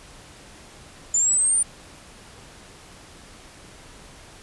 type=linear sweep; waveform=sine; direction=up; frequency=7040 to 9190 Hz; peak=-17 dBFS; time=1.14-1.63 s; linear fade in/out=5 ms; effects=pink hiss -46 dBFS RMS until 4.42 s + resampled to 24000 Hz